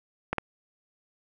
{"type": "clicks", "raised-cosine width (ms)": 0.5, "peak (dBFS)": -12, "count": 2, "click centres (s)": [0.33, 0.383], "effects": []}